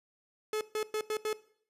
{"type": "tone bursts at uneven times", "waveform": "45% pulse", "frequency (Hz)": 430, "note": "A4", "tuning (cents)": -40, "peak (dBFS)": -30, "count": 5, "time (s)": [[0.53, 0.61], [0.75, 0.83], [0.94, 1.01], [1.1, 1.17], [1.25, 1.33]], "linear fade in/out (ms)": 2, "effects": ["noise-tail reverb RT60 0.6 s tail -18 dB re dry", "resampled to 32000 Hz"]}